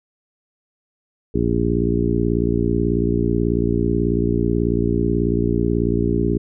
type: harmonic tone with a mistuned harmonic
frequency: 58.27 Hz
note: A#1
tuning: in tune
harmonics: 1 / 2 / 3 / 4 / 5 / 6 / 7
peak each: -24 / -24 / -24 / -24 / -24 / -24 / -24 dBFS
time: 1.34-6.38 s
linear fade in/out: 10 ms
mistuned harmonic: 1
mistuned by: +27 cents
effects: none